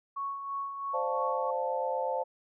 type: tone with tremolo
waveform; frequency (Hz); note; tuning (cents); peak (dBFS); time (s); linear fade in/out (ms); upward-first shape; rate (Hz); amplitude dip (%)
sine; 1108.7; C#6; 0; -31; 0.16-1.51; 10; sine; 3; 50
type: chord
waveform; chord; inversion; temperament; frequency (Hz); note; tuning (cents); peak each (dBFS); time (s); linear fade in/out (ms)
sine; D minor seventh; third; equal with one note detuned; 523.3 / 591.8 / 698.5 / 880; C5 / D5 / F5 / A5; 0 / +13 / 0 / 0; -32 / -37 / -37 / -33; 0.93-2.24; 20
effects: none